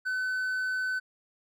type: tone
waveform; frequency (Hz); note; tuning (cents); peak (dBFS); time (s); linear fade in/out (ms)
triangle; 1513; F#6; +38; -26; 0.05-1; 20
effects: none